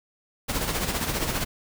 pink noise with tremolo, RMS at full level -25 dBFS, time 0.48-1.45 s, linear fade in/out 20 ms, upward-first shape sine, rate 15 Hz, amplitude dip 55%, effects none

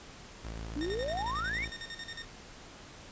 sawtooth tone, 55.4 Hz, A1, 13 cents sharp, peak -35 dBFS, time 0.44-1.7 s, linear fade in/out 10 ms
sine exponential sweep, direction up, 277.2 to 2349 Hz, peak -32 dBFS, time 0.76-1.65 s, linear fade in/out 5 ms
20% pulse tone with tremolo, 1834 Hz, A#6, 29 cents flat, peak -34 dBFS, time 0.81-2.25 s, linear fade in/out 2 ms, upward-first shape square, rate 11 Hz, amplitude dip 75%
effects pink hiss -50 dBFS RMS until 3.11 s + resampled to 16000 Hz

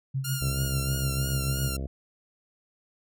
sine tone with tremolo, 134.2 Hz, C3, 44 cents sharp, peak -24 dBFS, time 0.14-1.69 s, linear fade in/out 10 ms, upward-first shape triangle, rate 6.8 Hz, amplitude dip 80%
5% pulse tone with vibrato, 1396.9 Hz, F6, in tune, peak -21 dBFS, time 0.24-1.77 s, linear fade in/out 10 ms, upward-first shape triangle, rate 3.1 Hz, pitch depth 50 cents each way
harmonic tone, 67.1 Hz, C2, 44 cents sharp, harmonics 1 / 2 / 3 / 4 / 5 / 6 / 7 / 8 / 9 / 10, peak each -31 / -37 / -41 / -43 / -45 / -47 / -48 / -49 / -50 / -51 dBFS, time 0.41-1.87 s, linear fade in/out 5 ms
effects none

